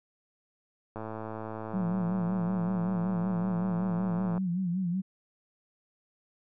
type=click train; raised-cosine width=1 ms; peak=-24 dBFS; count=377; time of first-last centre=0.96-4.378 s; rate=110 Hz
type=tone with vibrato; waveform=sine; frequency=180.6 Hz; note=F#3; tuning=42 cents flat; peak=-27 dBFS; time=1.73-5.02 s; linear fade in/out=20 ms; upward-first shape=sine; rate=5.3 Hz; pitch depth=100 cents each way
effects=none